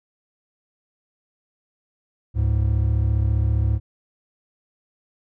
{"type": "tone pair together", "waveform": "triangle", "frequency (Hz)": [70.8, 105.78], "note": ["C#2", "G#2"], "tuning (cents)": [37, 32], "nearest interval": "perfect fifth", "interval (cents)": 695, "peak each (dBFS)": -18, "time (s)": [2.34, 3.8], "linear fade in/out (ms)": 50, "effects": []}